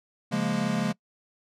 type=chord; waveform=square; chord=Bb minor seventh; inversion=first; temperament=equal; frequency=138.59 / 174.61 / 207.7 / 233.1 Hz; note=Db3 / F3 / Ab3 / Bb3; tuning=0 / 0 / 0 / 0 cents; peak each=-34 / -32 / -29 / -31 dBFS; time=0.31-0.93 s; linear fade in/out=20 ms; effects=noise-tail reverb RT60 0.1 s tail -23 dB re dry + low-pass 8000 Hz 12 dB/octave